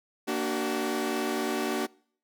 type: chord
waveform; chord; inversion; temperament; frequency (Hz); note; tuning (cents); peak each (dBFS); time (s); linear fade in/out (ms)
sawtooth; Bb augmented; none; equal with one note detuned; 233.1 / 293.7 / 377.3; Bb3 / D4 / F#4; 0 / 0 / +34; -29 / -28 / -27; 0.27-1.87; 20
effects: noise-tail reverb RT60 0.6 s tail -26 dB re dry